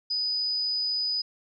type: tone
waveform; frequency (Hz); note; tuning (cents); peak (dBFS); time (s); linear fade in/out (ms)
sine; 4978; D#8; 0; -25; 0.1-1.22; 10
effects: none